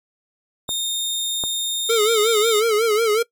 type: tone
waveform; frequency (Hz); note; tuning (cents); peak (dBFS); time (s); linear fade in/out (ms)
sawtooth; 3663; A#7; -31; -19; 0.68-2.61; 20
type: clicks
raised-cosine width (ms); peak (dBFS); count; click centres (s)
1; -15; 2; 0.691 / 1.438
type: tone with vibrato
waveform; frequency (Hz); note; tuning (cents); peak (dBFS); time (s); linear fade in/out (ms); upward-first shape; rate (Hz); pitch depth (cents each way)
square; 440; A4; 0; -16; 1.89-3.23; 10; sine; 5.5; 100
effects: noise-tail reverb RT60 0.1 s tail -21 dB re dry